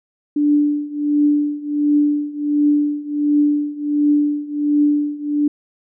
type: tone with tremolo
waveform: sine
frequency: 293.7 Hz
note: D4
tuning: in tune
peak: -10 dBFS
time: 0.36-5.48 s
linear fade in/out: 5 ms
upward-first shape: triangle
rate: 1.4 Hz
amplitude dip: 90%
effects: none